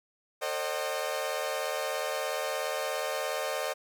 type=tone cluster; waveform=sawtooth; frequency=452.9 / 533 / 610 / 760 Hz; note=A#4 / C5 / D#5 / F#5; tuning=-50 / +32 / -34 / +46 cents; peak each=-35 / -31 / -30 / -35 dBFS; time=0.41-3.74 s; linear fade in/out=20 ms; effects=none